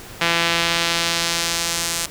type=tone with band-pass filter sweep; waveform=sawtooth; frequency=168.8 Hz; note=E3; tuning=41 cents sharp; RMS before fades=-21 dBFS; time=0.21-2.06 s; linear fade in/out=5 ms; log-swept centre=2600 to 8000 Hz; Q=1; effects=pink hiss -38 dBFS RMS until 2.1 s